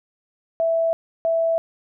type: tone pair in turn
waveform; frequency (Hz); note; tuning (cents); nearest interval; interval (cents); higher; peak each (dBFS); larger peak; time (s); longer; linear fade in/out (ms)
sine; 659.3 / 659.3; E5 / E5; 0 / 0; unison; 0; neither; -17; neither; 0.6-0.93 / 1.25-1.58; neither; 0
effects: none